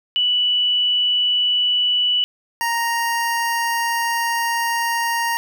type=tone pair in turn; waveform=sine / 25% pulse; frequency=2960 / 932.3 Hz; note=F#7 / A#5; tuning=0 / 0 cents; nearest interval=octave + minor sixth; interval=2000 cents; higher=first; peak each=-15 dBFS; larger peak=neither; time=0.16-2.24 / 2.61-5.37 s; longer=second; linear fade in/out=0 ms; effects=none